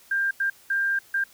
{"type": "tone bursts at uneven times", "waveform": "sine", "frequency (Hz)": 1593, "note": "G6", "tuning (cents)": 27, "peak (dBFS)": -21, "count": 4, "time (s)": [[0.11, 0.31], [0.4, 0.5], [0.7, 0.99], [1.14, 1.24]], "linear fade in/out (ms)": 5, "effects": ["white hiss -54 dBFS RMS until 1.33 s"]}